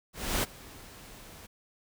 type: noise with ADSR envelope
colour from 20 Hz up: pink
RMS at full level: -27 dBFS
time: 0.13-1.47 s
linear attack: 300 ms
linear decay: 22 ms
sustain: -22 dB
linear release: 12 ms
effects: none